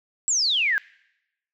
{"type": "exponential sweep", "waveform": "sine", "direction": "down", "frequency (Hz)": [7902, 1568], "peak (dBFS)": -19, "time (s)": [0.28, 0.78], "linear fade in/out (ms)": 0, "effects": ["noise-tail reverb RT60 0.9 s tail -25 dB re dry"]}